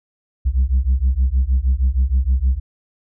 sine beating tone pair, 61.74 / 68.14 Hz, B1 / C#2, 0 / -29 cents, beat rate 6.4 Hz, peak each -15 dBFS, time 0.45-2.6 s, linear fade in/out 20 ms, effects tanh soft clip ceiling -10 dBFS

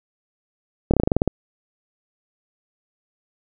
slowing click train, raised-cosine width 2 ms, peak -3 dBFS, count 10, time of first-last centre 0.91-1.277 s, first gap 27 ms, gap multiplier 1.1, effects none

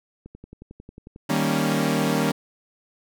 click train, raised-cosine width 3 ms, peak -28 dBFS, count 11, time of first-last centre 0.26-1.161 s, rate 11.1 Hz
sawtooth chord, Eb dominant seventh, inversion none, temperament equal, 155.56 / 196 / 233.1 / 277.2 Hz, Eb3 / G3 / Bb3 / Db4, 0 / 0 / 0 / 0 cents, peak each -22 dBFS, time 1.29-2.32 s, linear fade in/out 10 ms
effects none

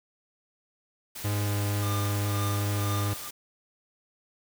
white noise, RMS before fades -39 dBFS, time 1.15-3.31 s, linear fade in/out 10 ms
45% pulse tone with pitch glide, 102.8 to 102.09 Hz, G#2 to G#2, -17 to -29 cents, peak -26 dBFS, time 1.24-3.14 s, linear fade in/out 10 ms, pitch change -12 cents, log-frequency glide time 1.46-1.52 s
square tone with tremolo, 1200 Hz, D6, 37 cents sharp, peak -34 dBFS, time 1.82-3.29 s, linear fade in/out 10 ms, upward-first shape triangle, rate 2 Hz, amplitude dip 95%
effects none

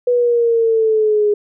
sine exponential sweep, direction down, 492.6 to 412.9 Hz, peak -11 dBFS, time 0.07-1.34 s, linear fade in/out 5 ms, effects none

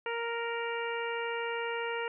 harmonic tone, 466.2 Hz, A#4, in tune, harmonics 1 / 2 / 3 / 4 / 5 / 6, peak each -35 / -38 / -40 / -41 / -42 / -43 dBFS, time 0.06-2.08 s, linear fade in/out 2 ms, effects none

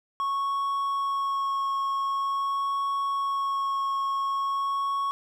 triangle tone with vibrato, 1102 Hz, C#6, 11 cents flat, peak -23 dBFS, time 0.2-5.11 s, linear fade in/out 0 ms, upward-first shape sine, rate 0.46 Hz, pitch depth 10 cents each way, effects none

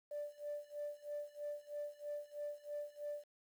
sine tone with tremolo, 587.3 Hz, D5, in tune, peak -38 dBFS, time 0.11-3.24 s, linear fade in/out 5 ms, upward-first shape sine, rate 3.1 Hz, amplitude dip 95%, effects tanh soft clip ceiling -36 dBFS + 11-bit

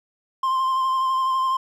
triangle tone with vibrato, 1049 Hz, C6, 4 cents sharp, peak -17 dBFS, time 0.43-1.57 s, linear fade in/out 5 ms, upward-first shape sine, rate 12 Hz, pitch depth 21 cents each way, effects none

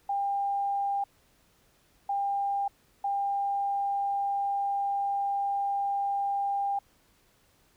sine tone bursts at uneven times, 799 Hz, G5, 33 cents sharp, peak -26 dBFS, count 3, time 0.09-1.04 / 2.09-2.68 / 3.04-6.79 s, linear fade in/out 5 ms, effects pink hiss -65 dBFS RMS until 7.76 s

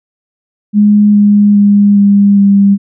sine tone with pitch steps, 207.7 / 205.6 / 203.4 / 201.3 / 199.24 Hz, G#3 / G#3 / G#3 / G3 / G3, 0 / -17 / -36 / +46 / +28 cents, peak -3 dBFS, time 0.73-2.78 s, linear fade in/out 50 ms, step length 410 ms, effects none

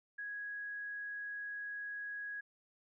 sine tone, 1661.2 Hz, G#6, in tune, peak -40 dBFS, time 0.18-2.41 s, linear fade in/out 10 ms, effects none

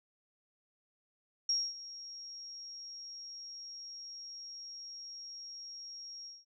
sine tone with ADSR envelope, 5588 Hz, F8, in tune, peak -27 dBFS, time 1.49-6.45 s, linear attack 4 ms, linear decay 240 ms, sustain -17 dB, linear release 190 ms, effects none

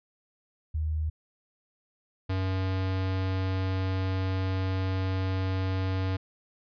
sine / square tone pair in turn, 77.78 / 94.42 Hz, D#2 / F#2, 0 / +36 cents, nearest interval minor third, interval 336 cents, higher second, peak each -26 / -27 dBFS, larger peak first, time 0.74-1.1 / 2.29-6.17 s, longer second, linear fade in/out 10 ms, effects resampled to 11025 Hz

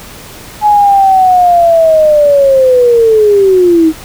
sine linear sweep, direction down, 848 to 311.1 Hz, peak -3 dBFS, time 0.61-3.93 s, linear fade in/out 50 ms, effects pink hiss -30 dBFS RMS until 4.04 s

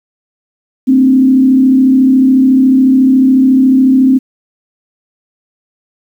sine tone with frequency modulation, 261.6 Hz, C4, in tune, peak -4 dBFS, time 0.87-4.19 s, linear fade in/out 20 ms, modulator 34 Hz, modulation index 0.53, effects 7-bit

